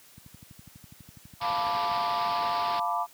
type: click train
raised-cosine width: 5 ms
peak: -34 dBFS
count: 22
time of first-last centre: 0.18-1.916 s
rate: 12.1 Hz
type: chord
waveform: sine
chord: B half-diminished seventh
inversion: second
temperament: equal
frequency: 698.5 / 880 / 987.8 / 1174.7 Hz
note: F5 / A5 / B5 / D6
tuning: 0 / 0 / 0 / 0 cents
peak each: -31 / -32 / -31 / -31 dBFS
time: 1.4-3.07 s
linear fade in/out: 50 ms
type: low-pass noise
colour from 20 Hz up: white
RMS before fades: -38 dBFS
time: 1.41-2.8 s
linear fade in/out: 5 ms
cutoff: 5100 Hz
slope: 96 dB/octave
effects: white hiss -55 dBFS RMS until 3.13 s + high-pass 80 Hz 12 dB/octave